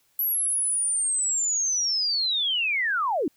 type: linear sweep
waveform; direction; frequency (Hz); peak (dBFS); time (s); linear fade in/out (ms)
sine; down; 11840 to 251.3; -22; 0.19-3.28; 2
effects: white hiss -66 dBFS RMS until 3.36 s

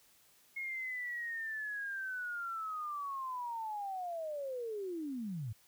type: linear sweep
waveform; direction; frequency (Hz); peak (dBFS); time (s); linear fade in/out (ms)
sine; down; 2166 to 98.8; -37; 0.56-5.53; 10
effects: white hiss -66 dBFS RMS until 5.67 s

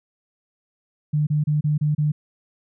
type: tone bursts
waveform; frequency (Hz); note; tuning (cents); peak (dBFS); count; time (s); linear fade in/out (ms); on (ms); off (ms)
sine; 150; D3; +37; -17; 6; 1.13-2.12; 10; 140; 30
effects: none

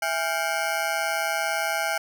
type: ring-modulated tone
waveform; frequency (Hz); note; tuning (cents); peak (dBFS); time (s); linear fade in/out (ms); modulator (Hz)
20% pulse; 740; F#5; 0; -16; 0.02-1.98; 5; 78.9
effects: none

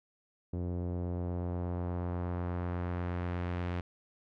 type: tone with low-pass filter sweep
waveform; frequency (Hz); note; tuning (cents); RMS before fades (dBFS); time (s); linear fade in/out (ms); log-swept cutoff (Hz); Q
sawtooth; 88.3; F2; +20; -35; 0.53-3.81; 5; 430 to 2600; 1
effects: none

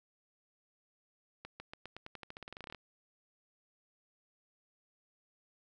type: accelerating click train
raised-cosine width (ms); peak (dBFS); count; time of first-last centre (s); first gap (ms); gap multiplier
0.3; -29; 20; 1.45-2.747; 150; 0.9
effects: none

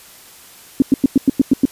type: tone bursts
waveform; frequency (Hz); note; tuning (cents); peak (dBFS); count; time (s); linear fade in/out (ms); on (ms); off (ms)
sine; 269.6; C#4; -48; -6; 8; 0.8-1.654; 2; 21; 98
effects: white hiss -42 dBFS RMS until 1.71 s + resampled to 32000 Hz

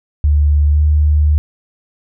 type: tone with pitch glide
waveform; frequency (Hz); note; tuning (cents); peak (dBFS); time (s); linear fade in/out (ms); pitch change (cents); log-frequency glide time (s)
sine; 73.6 to 75.15; D2 to D2; +4 to +40; -8; 0.24-1.38; 0; +36; 0.71-0.8
effects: none

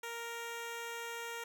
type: tone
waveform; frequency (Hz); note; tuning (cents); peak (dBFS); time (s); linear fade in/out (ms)
10% pulse; 466.2; A#4; 0; -32; 0.03-1.44; 5
effects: none

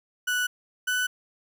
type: tone pair in turn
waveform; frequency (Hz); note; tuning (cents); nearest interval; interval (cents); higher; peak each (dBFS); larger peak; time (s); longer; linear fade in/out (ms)
35% pulse; 1480 / 1493.7; F#6 / F#6; 0 / +16; unison; 16; second; -22 / -22; neither; 0.27-0.47 / 0.87-1.07; neither; 10
effects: none

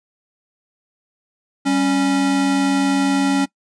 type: tone pair together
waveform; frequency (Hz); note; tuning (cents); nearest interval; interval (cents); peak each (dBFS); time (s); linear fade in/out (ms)
square; 196 / 276; G3 / C#4; 0 / -7; tritone; 593; -24 / -16; 1.65-3.46; 20
effects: noise-tail reverb RT60 0.1 s tail -21 dB re dry + resampled to 22050 Hz

